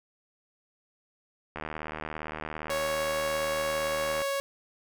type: click train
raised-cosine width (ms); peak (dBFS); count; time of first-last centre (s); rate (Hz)
0.5; -20; 207; 1.56-4.218; 77.5
type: tone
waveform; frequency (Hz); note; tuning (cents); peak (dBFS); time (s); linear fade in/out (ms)
sawtooth; 554.4; C#5; 0; -24; 2.7-4.4; 0
effects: none